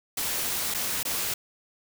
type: noise with dropouts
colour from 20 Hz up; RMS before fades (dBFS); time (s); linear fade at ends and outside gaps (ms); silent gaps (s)
white; -29; 0.17-1.34; 5; 0.741-0.745 / 1.031-1.051
effects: none